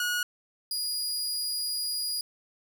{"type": "tone pair in turn", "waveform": "sawtooth", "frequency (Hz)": [1452, 4884], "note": ["F#6", "D#8"], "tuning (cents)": [-33, -33], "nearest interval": "octave + major sixth", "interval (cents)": 2100, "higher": "second", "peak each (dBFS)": [-23, -26], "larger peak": "first", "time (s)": [[0, 0.23], [0.71, 2.21]], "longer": "second", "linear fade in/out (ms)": 2, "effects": []}